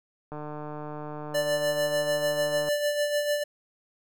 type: click train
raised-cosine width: 1 ms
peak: -24 dBFS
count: 356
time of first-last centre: 0.32-2.687 s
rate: 150 Hz
type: tone with tremolo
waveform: square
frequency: 587 Hz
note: D5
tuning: 1 cent flat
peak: -23 dBFS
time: 1.34-3.44 s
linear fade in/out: 10 ms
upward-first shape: sine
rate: 6.7 Hz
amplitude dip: 50%
effects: none